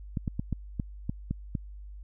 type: clicks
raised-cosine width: 5 ms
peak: -17 dBFS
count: 8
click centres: 0.172 / 0.278 / 0.395 / 0.527 / 0.798 / 1.095 / 1.31 / 1.552 s
effects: added 50 Hz sine -41 dBFS peak until 2.03 s